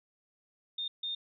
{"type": "tone bursts at uneven times", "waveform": "sine", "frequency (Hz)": 3646, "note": "A#7", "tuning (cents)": -39, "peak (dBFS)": -33, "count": 2, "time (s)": [[0.78, 0.88], [1.03, 1.15]], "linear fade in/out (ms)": 5, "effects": []}